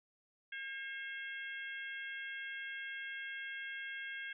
harmonic tone with a mistuned harmonic, 538 Hz, C5, 48 cents sharp, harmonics 3 / 4 / 5 / 6, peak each -43 / -47 / -52 / -52 dBFS, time 0.52-4.33 s, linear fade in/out 5 ms, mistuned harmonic 6, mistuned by +17 cents, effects none

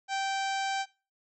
harmonic tone with a mistuned harmonic, 780 Hz, G5, 9 cents flat, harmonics 1 / 2 / 3 / 4 / 5 / 6 / 7 / 8 / 9 / 10, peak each -30 / -36 / -40 / -42 / -44 / -46 / -47 / -48 / -49 / -50 dBFS, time 0.08-0.86 s, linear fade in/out 50 ms, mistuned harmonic 10, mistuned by -17 cents, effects noise-tail reverb RT60 0.3 s tail -20 dB re dry

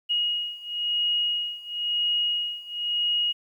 sine beating tone pair, 2883 / 2883.98 Hz, F#7 / F#7, -46 / -45 cents, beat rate 0.98 Hz, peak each -26 / -28 dBFS, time 0.09-3.33 s, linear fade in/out 20 ms, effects 10-bit

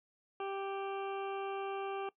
harmonic tone, 392 Hz, G4, in tune, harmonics 1 / 2 / 3 / 4 / 6 / 7 / 8, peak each -39 / -41 / -45 / -53 / -54 / -52 / -57 dBFS, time 0.4-2.09 s, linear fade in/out 2 ms, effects noise-tail reverb RT60 0.1 s tail -20 dB re dry

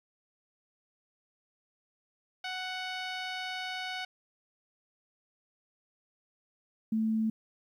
10% pulse / sine tone pair in turn, 742 / 220.6 Hz, F#5 / A3, +5 / +5 cents, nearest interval octave + major sixth, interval 2100 cents, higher first, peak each -26 / -26 dBFS, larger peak neither, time 2.44-4.05 / 6.92-7.3 s, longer first, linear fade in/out 5 ms, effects low-pass 5000 Hz 12 dB/octave + 11-bit

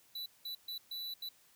square tone bursts at uneven times, 3964 Hz, B7, 6 cents sharp, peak -40 dBFS, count 5, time 0.15-0.26 / 0.45-0.55 / 0.68-0.78 / 0.91-1.14 / 1.22-1.29 s, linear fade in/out 5 ms, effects white hiss -66 dBFS RMS until 1.55 s

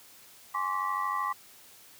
sine tone cluster, 830 / 1057 / 1150 / 1947 Hz, G#5 / C6 / D6 / B6, -1 / +17 / -37 / -25 cents, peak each -38 / -32 / -31 / -39 dBFS, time 0.54-1.33 s, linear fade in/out 10 ms, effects white hiss -54 dBFS RMS until 1.99 s + high-pass 60 Hz 12 dB/octave

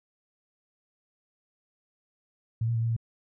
sine tone with pitch steps, 113.5 / 117 / 113.6 / 115.5 / 114.5 Hz, A#2 / A#2 / A#2 / A#2 / A#2, -46 / +7 / -44 / -16 / -31 cents, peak -24 dBFS, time 2.61-2.965 s, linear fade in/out 5 ms, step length 71 ms, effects none

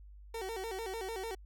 30% pulse tone with vibrato, 415.3 Hz, G#4, in tune, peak -35 dBFS, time 0.34-1.35 s, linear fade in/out 5 ms, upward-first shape square, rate 6.7 Hz, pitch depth 160 cents each way, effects added 50 Hz sine -50 dBFS peak until 1.45 s

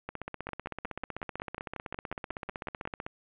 two click trains, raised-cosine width 0.5 ms, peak -21 / -21 dBFS, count 48 / 14, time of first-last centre 0.09-3.065 / 0.49-2.854 s, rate 15.8 / 5.5 Hz, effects resampled to 8000 Hz + 9-bit

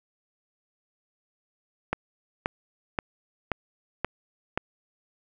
click train, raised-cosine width 0.5 ms, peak -10 dBFS, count 6, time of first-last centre 1.93-4.576 s, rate 1.89 Hz, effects none

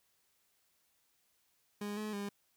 30% pulse tone with pitch steps, 205.8 / 213.1 / 202.1 Hz, G#3 / G#3 / G#3, -16 / +45 / -47 cents, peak -35 dBFS, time 1.81-2.29 s, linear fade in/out 5 ms, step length 160 ms, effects white hiss -75 dBFS RMS until 2.56 s

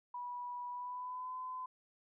sine tone with pitch glide, 978 to 1017.8 Hz, B5 to C6, -17 to -48 cents, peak -40 dBFS, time 0.14-1.66 s, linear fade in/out 5 ms, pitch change +69 cents, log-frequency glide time 0.69-1.36 s, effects none

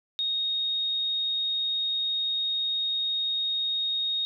sine tone, 3729 Hz, A#7, in tune, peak -25 dBFS, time 0.19-4.25 s, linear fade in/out 0 ms, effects none

